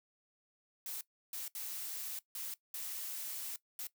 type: noise bursts at uneven times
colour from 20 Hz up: blue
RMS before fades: -42 dBFS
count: 6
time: 0.86-1.01 / 1.33-1.48 / 1.55-2.19 / 2.35-2.54 / 2.74-3.56 / 3.79-3.87 s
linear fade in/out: 2 ms
effects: noise-tail reverb RT60 0.1 s tail -18 dB re dry